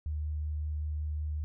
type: tone with vibrato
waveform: sine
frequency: 75.8 Hz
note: D#2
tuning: 45 cents flat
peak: -31 dBFS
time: 0.06-1.44 s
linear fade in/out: 0 ms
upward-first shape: triangle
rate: 5.3 Hz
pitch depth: 10 cents each way
effects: none